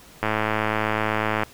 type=click train; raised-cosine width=0.5 ms; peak=-7 dBFS; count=131; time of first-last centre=0.23-1.434 s; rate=108 Hz; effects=pink hiss -48 dBFS RMS until 1.53 s